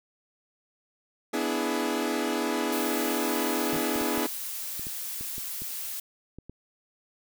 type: chord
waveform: sawtooth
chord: E dominant seventh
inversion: second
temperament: equal with one note detuned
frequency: 246.9 / 293.7 / 329.6 / 419.2 Hz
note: B3 / D4 / E4 / G#4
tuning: 0 / 0 / 0 / +16 cents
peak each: -28 dBFS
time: 1.33-4.27 s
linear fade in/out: 10 ms
type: noise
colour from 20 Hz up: blue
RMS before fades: -35 dBFS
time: 2.72-6 s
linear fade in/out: 5 ms
type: tone with exponential decay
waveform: square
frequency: 157 Hz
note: D#3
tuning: 16 cents sharp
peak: -33 dBFS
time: 3.73-3.9 s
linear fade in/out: 0 ms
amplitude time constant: 35 ms
type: clicks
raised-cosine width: 3 ms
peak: -29 dBFS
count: 11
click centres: 3.763 / 3.96 / 4.014 / 4.178 / 4.795 / 4.869 / 5.21 / 5.381 / 5.62 / 6.386 / 6.496 s
effects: none